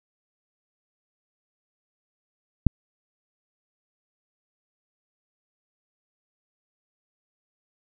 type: click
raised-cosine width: 5 ms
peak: -3 dBFS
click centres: 2.667 s
effects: none